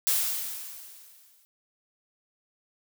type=noise with exponential decay; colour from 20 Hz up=blue; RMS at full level=-23 dBFS; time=0.07-1.45 s; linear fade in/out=0 ms; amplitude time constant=300 ms; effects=none